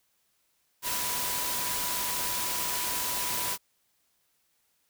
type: tone in noise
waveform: sine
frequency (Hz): 985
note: B5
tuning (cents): -5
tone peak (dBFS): -38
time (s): 0.82-3.58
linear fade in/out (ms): 50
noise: white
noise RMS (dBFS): -31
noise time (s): 0.82-3.58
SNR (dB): -10
effects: white hiss -72 dBFS RMS until 4.89 s